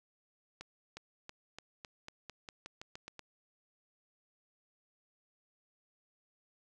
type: accelerating click train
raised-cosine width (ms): 0.2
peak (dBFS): -28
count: 13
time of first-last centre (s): 0.61-3.193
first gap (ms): 360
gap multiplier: 0.9
effects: none